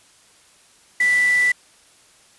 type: tone in noise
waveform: sine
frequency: 1975.5 Hz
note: B6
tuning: in tune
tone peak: -14 dBFS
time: 1-1.52 s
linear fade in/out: 5 ms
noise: white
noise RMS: -32 dBFS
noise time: 1-1.52 s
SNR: +15 dB
effects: white hiss -53 dBFS RMS until 2.38 s + resampled to 24000 Hz